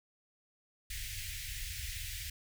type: band-stop noise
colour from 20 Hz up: pink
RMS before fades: -41 dBFS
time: 0.9-2.3 s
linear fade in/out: 5 ms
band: 110 to 1800 Hz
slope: 48 dB/octave
effects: none